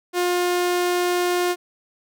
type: tone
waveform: sawtooth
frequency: 355.5 Hz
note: F4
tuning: 31 cents sharp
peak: -15 dBFS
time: 0.13-1.56 s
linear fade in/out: 50 ms
effects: none